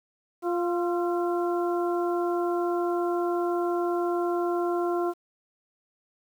harmonic tone with a mistuned harmonic, 349.2 Hz, F4, in tune, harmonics 1 / 2 / 3 / 4, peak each -25 / -31 / -35 / -37 dBFS, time 0.42-5.14 s, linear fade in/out 50 ms, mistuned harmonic 4, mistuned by -40 cents, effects 9-bit

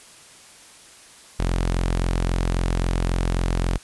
sawtooth tone, 43.72 Hz, F1, 3 cents sharp, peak -16 dBFS, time 1.39-3.78 s, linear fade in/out 10 ms, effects white hiss -47 dBFS RMS until 3.83 s + resampled to 24000 Hz

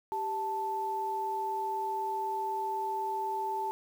sine tone pair together, 392 / 880 Hz, G4 / A5, 0 / 0 cents, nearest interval octave + major second, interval 1400 cents, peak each -38 / -31 dBFS, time 0.12-3.71 s, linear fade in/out 0 ms, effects 9-bit

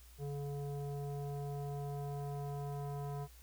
square tone with low-pass filter sweep, 142.4 Hz, C#3, 47 cents sharp, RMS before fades -41 dBFS, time 0.18-3.28 s, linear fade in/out 50 ms, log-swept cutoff 540 to 910 Hz, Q 2, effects added 60 Hz sine -56 dBFS peak until 3.42 s + white hiss -63 dBFS RMS until 3.42 s

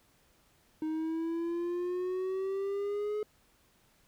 triangle exponential sweep, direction up, 311.1 to 425.2 Hz, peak -29 dBFS, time 0.82-3.23 s, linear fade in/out 2 ms, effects pink hiss -67 dBFS RMS until 4.07 s

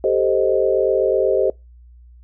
sine chord, A half-diminished seventh, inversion third, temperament equal, 392 / 440 / 523.3 / 622.3 Hz, G4 / A4 / C5 / Eb5, 0 / 0 / 0 / 0 cents, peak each -19 / -21 / -19 / -21 dBFS, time 0.04-1.5 s, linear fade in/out 2 ms, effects noise-tail reverb RT60 0.2 s tail -23 dB re dry + added 60 Hz sine -42 dBFS peak until 2.23 s

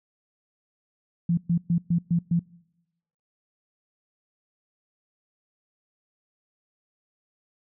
sine tone bursts, 170.8 Hz, F3, 38 cents flat, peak -19 dBFS, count 6, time 1.29-2.394 s, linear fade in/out 5 ms, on 84 ms, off 120 ms, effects noise-tail reverb RT60 0.9 s tail -24 dB re dry

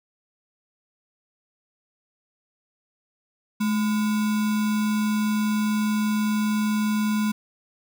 sine tone with sample-and-hold, 213.1 Hz, G#3, 45 cents sharp, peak -20 dBFS, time 3.6-7.32 s, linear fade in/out 10 ms, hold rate 1225 Hz, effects none

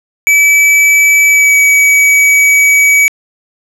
square tone with pitch glide, 2300 to 2275 Hz, D7 to C#7, -37 to +44 cents, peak -5 dBFS, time 0.27-3.08 s, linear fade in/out 0 ms, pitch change -19 cents, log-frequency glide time 1.27-1.56 s, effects low-pass 12000 Hz 12 dB/octave

